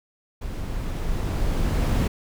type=noise with level ramp; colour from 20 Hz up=brown; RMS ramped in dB=-31 to -19 dBFS; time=0.41-2.08 s; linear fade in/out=10 ms; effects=none